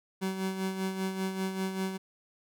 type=tone with tremolo; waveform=30% pulse; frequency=190 Hz; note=F#3; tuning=46 cents sharp; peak=-26 dBFS; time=0.21-1.98 s; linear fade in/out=20 ms; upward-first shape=sine; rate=5.1 Hz; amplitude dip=55%; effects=none